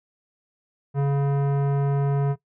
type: tone with tanh clipping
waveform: sine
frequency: 140.3 Hz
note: C#3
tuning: 21 cents sharp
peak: -21 dBFS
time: 0.94-2.36 s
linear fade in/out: 50 ms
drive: 16 dB
effects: noise-tail reverb RT60 0.1 s tail -18 dB re dry